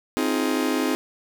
40% pulse chord, F minor seventh, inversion second, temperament just, 261.9 / 314.3 / 349.2 / 419.1 Hz, C4 / Eb4 / F4 / Ab4, +2 / +18 / 0 / +16 cents, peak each -24 / -25 / -30 / -28 dBFS, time 0.17-0.95 s, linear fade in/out 0 ms, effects none

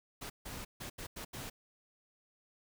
pink noise bursts at uneven times, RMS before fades -44 dBFS, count 6, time 0.21-0.3 / 0.45-0.65 / 0.8-0.9 / 0.98-1.07 / 1.16-1.25 / 1.33-1.5 s, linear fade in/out 10 ms, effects none

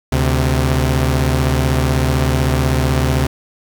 sawtooth tone pair together, 72.96 / 130 Hz, D2 / C3, -11 / -11 cents, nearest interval minor seventh, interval 1000 cents, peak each -12 dBFS, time 0.12-3.27 s, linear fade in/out 5 ms, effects 7-bit

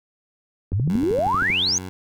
click train, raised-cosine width 3 ms, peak -16 dBFS, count 11, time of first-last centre 0.72-1.501 s, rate 12.8 Hz
sine exponential sweep, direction up, 87.31 to 6645 Hz, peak -18 dBFS, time 0.73-1.78 s, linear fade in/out 0 ms
15% pulse tone, 92.5 Hz, F#2, in tune, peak -25 dBFS, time 0.9-1.89 s, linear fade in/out 0 ms
effects none

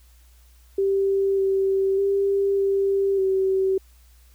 sine tone with pitch steps, 391.4 / 387.2 / 395.8 / 393 / 382.3 Hz, G4 / G4 / G4 / G4 / G4, -3 / -21 / +17 / +4 / -43 cents, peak -18 dBFS, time 0.78-3.78 s, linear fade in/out 5 ms, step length 600 ms, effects added 60 Hz sine -50 dBFS peak until 4.34 s + white hiss -60 dBFS RMS until 4.34 s

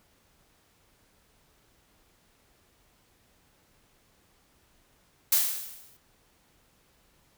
blue noise with exponential decay, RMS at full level -20 dBFS, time 5.32-5.97 s, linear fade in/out 5 ms, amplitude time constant 140 ms, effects pink hiss -65 dBFS RMS until 7.37 s

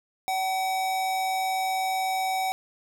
square tone with amplitude modulation, 758 Hz, F#5, 42 cents sharp, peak -24 dBFS, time 0.28-2.52 s, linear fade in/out 0 ms, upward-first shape sine, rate 180 Hz, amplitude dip 30%, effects none

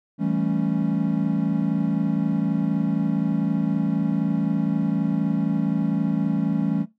triangle chord, A dominant seventh, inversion second, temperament equal, 164.81 / 196 / 220 / 277.2 Hz, E3 / G3 / A3 / C#4, 0 / 0 / 0 / 0 cents, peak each -24 dBFS, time 0.18-6.86 s, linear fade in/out 50 ms, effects noise-tail reverb RT60 0.2 s tail -17 dB re dry

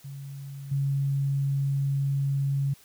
sine tone with level steps, 138.59 Hz, C#3, in tune, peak -36 / -23 dBFS, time 0.04-2.74 s, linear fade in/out 10 ms, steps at 0.71 s, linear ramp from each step 10 ms, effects white hiss -56 dBFS RMS until 2.84 s

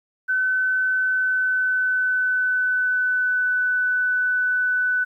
sine tone with pitch glide, 1517 to 1496.1 Hz, F#6 to F#6, +43 to +19 cents, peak -18 dBFS, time 0.28-5.05 s, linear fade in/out 20 ms, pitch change -24 cents, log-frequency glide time 1.02-3.62 s, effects 10-bit

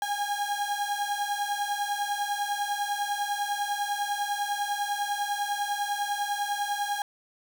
35% pulse beating tone pair, 812 / 822 Hz, G#5 / G#5, -39 / -18 cents, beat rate 10 Hz, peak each -29 dBFS, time 0.02-7.02 s, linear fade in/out 2 ms, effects 9-bit

